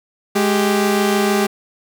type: tone pair together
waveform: sawtooth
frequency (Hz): 209.2 / 392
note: G#3 / G4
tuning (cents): +13 / 0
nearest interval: major seventh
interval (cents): 1087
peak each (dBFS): -13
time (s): 0.35-1.47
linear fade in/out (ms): 10
effects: none